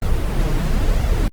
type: noise with flanger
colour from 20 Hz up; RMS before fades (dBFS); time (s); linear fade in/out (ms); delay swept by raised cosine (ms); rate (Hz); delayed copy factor
brown; -17; 0.02-1.28; 2; 1.4 to 6.5; 0.99; +0.55
effects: Opus 24 kbps